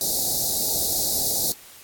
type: band-stop noise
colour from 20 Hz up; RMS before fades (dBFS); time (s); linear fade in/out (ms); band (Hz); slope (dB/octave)
white; -23; 0.01-1.52; 0; 820 to 3800; 96
effects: white hiss -46 dBFS RMS until 1.83 s + AAC 64 kbps